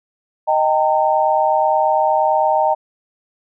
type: chord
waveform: sine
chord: Eb major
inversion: none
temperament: equal with one note detuned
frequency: 622.3 / 784 / 912.6 Hz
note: Eb5 / G5 / Bb5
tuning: 0 / 0 / -37 cents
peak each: -17 dBFS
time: 0.47-2.75 s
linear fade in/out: 20 ms
effects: none